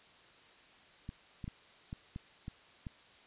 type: clicks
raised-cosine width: 5 ms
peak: -29 dBFS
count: 7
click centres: 1.091 / 1.442 / 1.479 / 1.929 / 2.161 / 2.481 / 2.868 s
effects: white hiss -60 dBFS RMS until 3.26 s + resampled to 8000 Hz